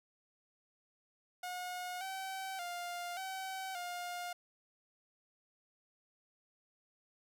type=tone with pitch steps; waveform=sawtooth; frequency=722 / 767 / 702 / 763 / 708 Hz; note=F#5 / G5 / F5 / G5 / F5; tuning=-43 / -38 / +9 / -47 / +23 cents; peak=-36 dBFS; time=1.43-4.33 s; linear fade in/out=5 ms; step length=580 ms; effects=none